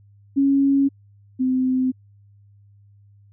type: tone pair in turn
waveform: sine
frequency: 276.1 / 257.5 Hz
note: C#4 / C4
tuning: -7 / -28 cents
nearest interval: minor second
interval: 121 cents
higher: first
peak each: -14 / -17 dBFS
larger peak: first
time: 0.36-0.89 / 1.39-1.92 s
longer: neither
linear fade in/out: 20 ms
effects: added 101 Hz sine -49 dBFS peak until 3.32 s